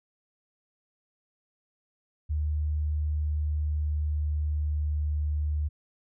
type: tone with pitch glide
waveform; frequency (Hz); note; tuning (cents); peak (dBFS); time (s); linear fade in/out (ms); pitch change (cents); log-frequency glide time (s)
sine; 75.6 to 74.86; D#2 to D2; -49 to +34; -25; 2.29-5.69; 20; -17; 2.96-5.46
effects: none